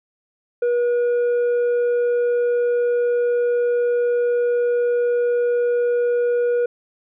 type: tone with tanh clipping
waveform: sine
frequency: 482 Hz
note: B4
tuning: 42 cents flat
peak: -17 dBFS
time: 0.62-6.66 s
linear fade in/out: 5 ms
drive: 4 dB
effects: none